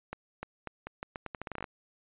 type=accelerating click train; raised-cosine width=0.5 ms; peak=-22 dBFS; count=16; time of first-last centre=0.13-1.642 s; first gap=300 ms; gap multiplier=0.81; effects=resampled to 8000 Hz